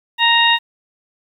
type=harmonic tone; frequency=932.3 Hz; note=A#5; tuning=in tune; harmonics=1 / 2 / 3 / 4; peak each=-16 / -16 / -16 / -16 dBFS; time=0.18-0.59 s; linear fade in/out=50 ms; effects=8-bit